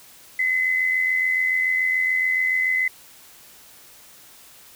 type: tone with amplitude modulation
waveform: sine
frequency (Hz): 2033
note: B6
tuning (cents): +50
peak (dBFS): -16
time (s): 0.39-2.88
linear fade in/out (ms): 5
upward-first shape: sine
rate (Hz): 87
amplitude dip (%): 50
effects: white hiss -48 dBFS RMS until 4.75 s